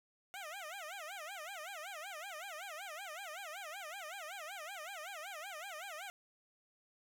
15% pulse tone with vibrato, 698.5 Hz, F5, in tune, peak -38 dBFS, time 0.34-6.1 s, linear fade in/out 0 ms, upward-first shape sine, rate 5.3 Hz, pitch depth 260 cents each way, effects none

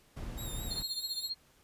brown noise, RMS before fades -40 dBFS, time 0.16-0.83 s, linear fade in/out 10 ms
10% pulse tone with vibrato, 3729 Hz, A#7, in tune, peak -35 dBFS, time 0.37-1.3 s, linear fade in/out 20 ms, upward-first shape sine, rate 4.7 Hz, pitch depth 53 cents each way
sine tone with tremolo, 4231 Hz, C8, 19 cents sharp, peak -31 dBFS, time 0.7-1.35 s, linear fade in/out 20 ms, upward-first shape triangle, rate 15 Hz, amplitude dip 100%
effects pink hiss -65 dBFS RMS until 1.63 s + resampled to 32000 Hz

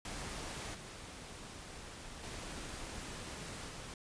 pink noise with level steps, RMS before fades -43 / -49 / -45 / -47 dBFS, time 0.05-3.94 s, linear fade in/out 2 ms, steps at 0.74 / 2.23 / 3.68 s, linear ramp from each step 10 ms, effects resampled to 22050 Hz

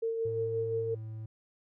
sine tone with tremolo, 454 Hz, A#4, 46 cents flat, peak -28 dBFS, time 0.02-0.95 s, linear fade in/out 10 ms, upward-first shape sine, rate 5.7 Hz, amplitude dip 35%
triangle tone, 110 Hz, A2, in tune, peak -36 dBFS, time 0.25-1.26 s, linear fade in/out 5 ms
effects none

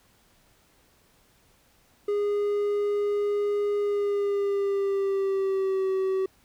triangle tone with pitch glide, 410.7 to 381 Hz, G#4 to G4, -19 to -49 cents, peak -21 dBFS, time 2.08-6.26 s, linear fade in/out 5 ms, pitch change -130 cents, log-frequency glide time 3.79-5.9 s, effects pink hiss -62 dBFS RMS until 6.44 s

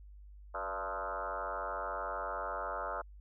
sine tone with frequency modulation, 962 Hz, B5, 46 cents flat, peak -35 dBFS, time 0.54-3.02 s, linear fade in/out 10 ms, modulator 93.5 Hz, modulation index 4.9, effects added 50 Hz sine -50 dBFS peak until 3.2 s

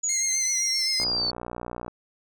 sine linear sweep, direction down, 6870 to 4430 Hz, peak -23 dBFS, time 0.03-1.31 s, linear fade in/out 10 ms
15% pulse tone with vibrato, 2093 Hz, C7, in tune, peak -23 dBFS, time 0.09-1.04 s, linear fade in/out 2 ms, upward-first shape triangle, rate 7.7 Hz, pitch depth 45 cents each way
click train, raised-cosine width 1 ms, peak -20 dBFS, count 54, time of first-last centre 1-1.88 s, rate 60.2 Hz
effects none

